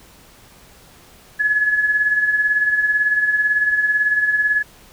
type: tone with tremolo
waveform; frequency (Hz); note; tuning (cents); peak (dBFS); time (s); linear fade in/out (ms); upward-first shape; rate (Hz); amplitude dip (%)
sine; 1700; G#6; +40; -12; 1.39-4.63; 20; sine; 18; 55
effects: pink hiss -47 dBFS RMS until 4.92 s